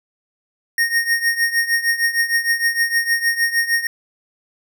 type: tone with tremolo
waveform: square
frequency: 1855 Hz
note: A#6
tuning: 9 cents flat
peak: -13 dBFS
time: 0.78-3.87 s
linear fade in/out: 2 ms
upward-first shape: triangle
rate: 6.5 Hz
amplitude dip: 85%
effects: none